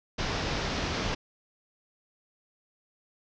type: low-pass noise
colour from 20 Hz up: pink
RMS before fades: -31 dBFS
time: 0.18-1.15 s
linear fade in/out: 10 ms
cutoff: 5900 Hz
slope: 48 dB/octave
effects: none